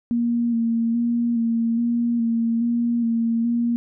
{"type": "tone with vibrato", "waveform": "sine", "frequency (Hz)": 233.1, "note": "A#3", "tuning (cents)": 0, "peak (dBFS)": -18, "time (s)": [0.11, 3.76], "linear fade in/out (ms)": 0, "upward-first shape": "square", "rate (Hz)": 1.2, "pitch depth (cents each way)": 23, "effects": []}